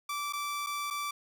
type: tone with dropouts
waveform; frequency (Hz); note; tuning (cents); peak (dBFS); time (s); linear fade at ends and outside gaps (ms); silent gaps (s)
sawtooth; 1164; D6; -16; -29; 0.09-1.11; 5; 0.326-0.333 / 0.664-0.668 / 0.903-0.907
effects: none